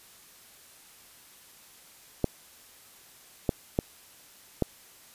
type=clicks; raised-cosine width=2 ms; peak=-10 dBFS; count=4; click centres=2.243 / 3.492 / 3.789 / 4.623 s; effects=white hiss -54 dBFS RMS until 5.14 s + resampled to 32000 Hz